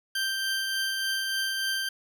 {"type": "tone with tremolo", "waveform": "20% pulse", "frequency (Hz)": 1569, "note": "G6", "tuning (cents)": 1, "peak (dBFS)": -21, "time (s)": [0.15, 1.89], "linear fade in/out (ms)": 5, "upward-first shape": "triangle", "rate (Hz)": 3.4, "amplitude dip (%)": 30, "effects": []}